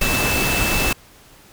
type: tone in noise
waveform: sine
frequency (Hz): 2637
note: E7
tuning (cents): 0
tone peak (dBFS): -22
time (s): 0.01-0.93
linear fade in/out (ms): 5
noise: pink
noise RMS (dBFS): -20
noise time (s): 0.01-0.93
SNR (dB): -5
effects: pink hiss -48 dBFS RMS until 1.52 s